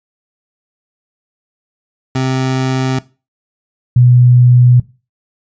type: tone pair in turn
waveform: 25% pulse / sine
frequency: 130.81 / 123.47 Hz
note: C3 / B2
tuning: 0 / 0 cents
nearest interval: minor second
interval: 100 cents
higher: first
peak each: -9 / -4 dBFS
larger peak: second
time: 2.15-2.99 / 3.96-4.8 s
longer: neither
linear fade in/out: 5 ms
effects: noise-tail reverb RT60 0.3 s tail -19 dB re dry + resampled to 16000 Hz